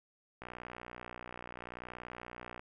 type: click train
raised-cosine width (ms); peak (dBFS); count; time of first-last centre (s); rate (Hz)
0.5; -29; 133; 0.42-2.595; 60.7
effects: none